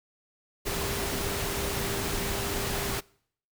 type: tone in noise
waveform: sine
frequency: 398.3 Hz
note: G4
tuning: 28 cents sharp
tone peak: -37 dBFS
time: 0.65-3.01 s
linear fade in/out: 20 ms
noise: pink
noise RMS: -31 dBFS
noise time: 0.65-3.01 s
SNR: -9 dB
effects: noise-tail reverb RT60 0.6 s tail -24 dB re dry